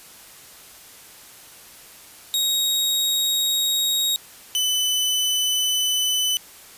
sawtooth tone pair in turn, 3776 / 3006 Hz, A#7 / F#7, +22 / +27 cents, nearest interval major third, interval 395 cents, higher first, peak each -16 dBFS, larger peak neither, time 2.34-4.16 / 4.55-6.37 s, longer neither, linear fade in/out 0 ms, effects white hiss -45 dBFS RMS until 6.77 s + resampled to 32000 Hz

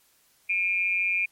sine tone with amplitude modulation, 2400 Hz, D7, 37 cents sharp, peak -19 dBFS, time 0.49-1.26 s, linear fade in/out 10 ms, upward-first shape sine, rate 186 Hz, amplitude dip 70%, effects white hiss -63 dBFS RMS until 1.31 s + MP3 64 kbps

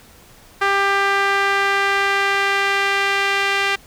sawtooth tone with band-pass filter sweep, 396.3 Hz, G4, 19 cents sharp, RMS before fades -18 dBFS, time 0.61-3.76 s, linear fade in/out 10 ms, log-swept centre 1500 to 2300 Hz, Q 1.5, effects pink hiss -47 dBFS RMS until 3.86 s

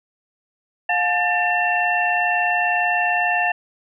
sine tone cluster, 713 / 855 / 1785 / 2712 Hz, F5 / A5 / A6 / E7, +36 / -50 / +24 / +49 cents, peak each -21 / -27 / -21 / -23 dBFS, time 0.89-3.52 s, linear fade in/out 5 ms, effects none

